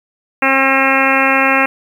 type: harmonic tone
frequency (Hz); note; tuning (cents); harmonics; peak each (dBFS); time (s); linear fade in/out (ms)
268.6; C4; +46; 1 / 2 / 3 / 4 / 5 / 6 / 7 / 8 / 9 / 10; -19 / -19 / -19 / -19 / -19 / -19 / -19 / -19 / -19 / -19; 0.42-1.66; 5
effects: 7-bit